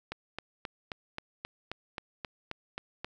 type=click train; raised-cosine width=0.3 ms; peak=-20 dBFS; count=12; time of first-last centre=0.12-3.046 s; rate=3.76 Hz; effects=none